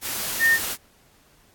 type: tone in noise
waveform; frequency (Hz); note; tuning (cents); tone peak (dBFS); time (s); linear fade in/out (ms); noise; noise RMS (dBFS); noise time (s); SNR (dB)
sine; 1826; A#6; -36; -15; 0.39-0.59; 50; white; -28; 0.01-0.77; +10
effects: pink hiss -58 dBFS RMS until 1.54 s + AAC 64 kbps